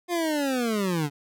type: linear sweep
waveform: 25% pulse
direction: down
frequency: 356.8 to 138.59 Hz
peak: -20 dBFS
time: 0.08-1.1 s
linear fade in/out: 50 ms
effects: none